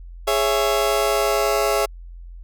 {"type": "chord", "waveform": "30% pulse", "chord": "C# minor", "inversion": "second", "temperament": "just", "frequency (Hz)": [415.8, 554.4, 665.2], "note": ["G#4", "C#5", "E5"], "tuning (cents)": [2, 0, 16], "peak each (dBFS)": [-19, -20, -19], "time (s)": [0.27, 1.86], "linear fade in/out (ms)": 10, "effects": ["added 43 Hz sine -35 dBFS peak until 2.43 s"]}